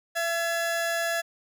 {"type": "tone pair together", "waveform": "40% pulse", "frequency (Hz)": [673, 1695.9], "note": ["E5", "G#6"], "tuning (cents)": [36, 36], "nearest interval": "octave + major third", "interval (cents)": 1600, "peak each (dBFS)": [-27, -28], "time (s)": [0.15, 1.22], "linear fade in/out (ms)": 20, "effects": []}